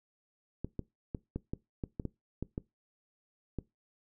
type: clicks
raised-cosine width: 3 ms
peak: -22 dBFS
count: 11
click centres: 0.646 / 0.793 / 1.148 / 1.36 / 1.535 / 1.838 / 1.998 / 2.053 / 2.426 / 2.579 / 3.587 s
effects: noise-tail reverb RT60 0.2 s tail -21 dB re dry